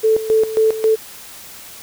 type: tone with tremolo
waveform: sine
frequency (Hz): 440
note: A4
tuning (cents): 0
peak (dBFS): -10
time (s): 0.03-0.96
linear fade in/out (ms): 20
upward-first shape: square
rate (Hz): 3.7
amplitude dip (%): 75
effects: white hiss -37 dBFS RMS until 1.82 s